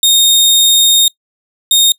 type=tone pair in turn; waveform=sawtooth; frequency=3694 / 3694 Hz; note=A#7 / A#7; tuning=-16 / -16 cents; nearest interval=unison; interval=0 cents; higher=neither; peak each=-3 dBFS; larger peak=neither; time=0.03-1.08 / 1.71-1.92 s; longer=first; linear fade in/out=2 ms; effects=noise-tail reverb RT60 0.1 s tail -24 dB re dry